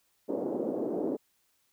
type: band-pass noise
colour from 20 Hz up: pink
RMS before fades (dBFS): -32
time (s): 0.28-1.17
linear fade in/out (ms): 20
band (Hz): 270 to 540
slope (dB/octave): 24
effects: white hiss -72 dBFS RMS until 1.72 s